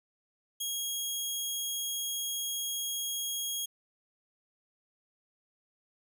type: tone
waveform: 15% pulse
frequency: 3285 Hz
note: G#7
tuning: 20 cents flat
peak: -25 dBFS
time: 0.6-3.66 s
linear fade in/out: 10 ms
effects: none